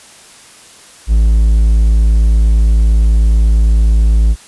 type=tone; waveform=triangle; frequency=54.5 Hz; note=A1; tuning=16 cents flat; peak=-4 dBFS; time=1.07-4.36 s; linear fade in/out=50 ms; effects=white hiss -39 dBFS RMS until 4.47 s + resampled to 24000 Hz